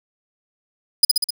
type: tone with echo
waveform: sawtooth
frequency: 4978 Hz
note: D#8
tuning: in tune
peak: -5 dBFS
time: 1.03-1.05 s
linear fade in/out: 5 ms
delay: 64 ms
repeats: 4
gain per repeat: -3 dB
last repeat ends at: 1.306 s
effects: none